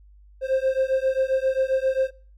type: beating tone pair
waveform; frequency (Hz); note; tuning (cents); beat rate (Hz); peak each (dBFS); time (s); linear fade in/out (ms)
triangle; 524 / 531.5; C5 / C5; +2 / +27; 7.5; -21; 0.41-2.11; 50
effects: noise-tail reverb RT60 0.4 s tail -23 dB re dry + added 50 Hz sine -48 dBFS peak until 2.37 s